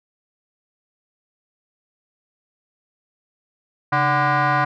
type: tone with frequency modulation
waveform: sine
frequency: 138.1 Hz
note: C#3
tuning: 6 cents flat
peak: -13 dBFS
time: 3.92-4.65 s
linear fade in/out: 10 ms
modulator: 441 Hz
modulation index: 3.4
effects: tanh soft clip ceiling -14 dBFS